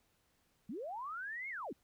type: linear two-way sweep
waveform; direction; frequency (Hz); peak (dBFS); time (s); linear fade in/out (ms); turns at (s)
sine; up then down; 180.7 to 2210 to 180.7; -40; 0.69-1.73; 5; 1.49
effects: pink hiss -75 dBFS RMS until 1.83 s